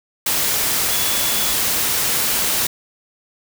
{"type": "tone in noise", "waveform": "sine", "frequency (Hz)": 3416, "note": "G#7", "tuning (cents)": 48, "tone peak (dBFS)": -28, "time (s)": [0.91, 1.53], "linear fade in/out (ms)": 5, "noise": "white", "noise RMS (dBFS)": -19, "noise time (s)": [0.26, 2.67], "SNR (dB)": -12, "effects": []}